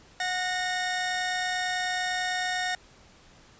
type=tone pair together; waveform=sawtooth; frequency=731 / 1842 Hz; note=F#5 / A#6; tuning=-21 / -21 cents; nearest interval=octave + major third; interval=1600 cents; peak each=-26 dBFS; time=0.2-2.75 s; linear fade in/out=2 ms; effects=pink hiss -55 dBFS RMS until 3.59 s + resampled to 16000 Hz